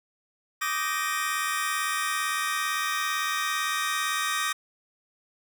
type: chord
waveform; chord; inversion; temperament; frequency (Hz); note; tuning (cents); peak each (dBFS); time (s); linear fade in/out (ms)
sawtooth; Eb major seventh; third; just; 1166.7 / 1244.5 / 1555.6 / 1866.8; D6 / Eb6 / G6 / Bb6; -12 / 0 / -14 / +2; -27 / -28 / -31 / -27; 0.61-4.53; 10
effects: none